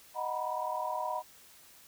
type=chord; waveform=sine; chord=B major seventh; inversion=first; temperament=equal with one note detuned; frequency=622.3 / 740 / 948.6 / 987.8 Hz; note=D#5 / F#5 / A#5 / B5; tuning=0 / 0 / +30 / 0 cents; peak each=-38 / -38 / -38 / -36 dBFS; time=0.14-1.23 s; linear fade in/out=50 ms; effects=white hiss -57 dBFS RMS until 1.87 s

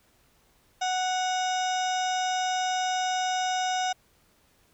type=harmonic tone with a mistuned harmonic; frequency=740 Hz; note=F#5; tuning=in tune; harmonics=1 / 2 / 3 / 4 / 5 / 7 / 8 / 9 / 10; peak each=-26 / -35 / -40 / -38 / -37 / -41 / -38 / -49 / -45 dBFS; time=0.81-3.93 s; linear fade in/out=10 ms; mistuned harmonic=4; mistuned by=-42 cents; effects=pink hiss -64 dBFS RMS until 4.73 s

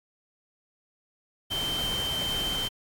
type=tone in noise; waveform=sine; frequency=3115 Hz; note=G7; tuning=12 cents flat; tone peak=-28 dBFS; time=1.5-2.69 s; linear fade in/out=20 ms; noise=pink; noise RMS=-35 dBFS; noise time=1.5-2.69 s; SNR=+4 dB; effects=AAC 64 kbps

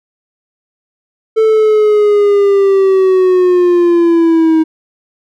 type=linear sweep; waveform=triangle; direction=down; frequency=443.2 to 316.7 Hz; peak=-4 dBFS; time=1.36-4.64 s; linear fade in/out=20 ms; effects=none

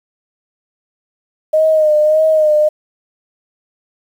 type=tone with vibrato; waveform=sine; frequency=618 Hz; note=D#5; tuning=12 cents flat; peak=-8 dBFS; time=1.53-2.69 s; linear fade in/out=10 ms; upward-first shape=sine; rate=1.7 Hz; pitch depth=42 cents each way; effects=7-bit

